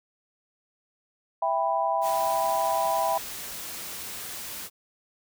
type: chord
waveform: sine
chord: E minor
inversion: none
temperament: just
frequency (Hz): 659.3 / 791.1 / 988.9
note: E5 / G5 / B5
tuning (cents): 0 / +16 / +2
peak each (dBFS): -27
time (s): 1.42-3.18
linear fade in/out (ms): 5
type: noise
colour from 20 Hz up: white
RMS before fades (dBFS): -37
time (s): 2.01-4.7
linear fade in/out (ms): 50
effects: none